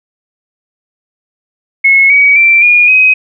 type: tone with pitch steps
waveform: sine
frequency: 2182 / 2263 / 2347 / 2434 / 2524 Hz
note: C#7 / C#7 / D7 / D#7 / D#7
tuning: -28 / +35 / -2 / -39 / +24 cents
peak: -3 dBFS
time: 1.84-3.14 s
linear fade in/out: 10 ms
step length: 260 ms
effects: none